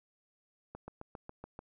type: slowing click train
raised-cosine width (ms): 1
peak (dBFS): -30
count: 7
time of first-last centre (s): 0.75-1.591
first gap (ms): 130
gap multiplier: 1.03
effects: none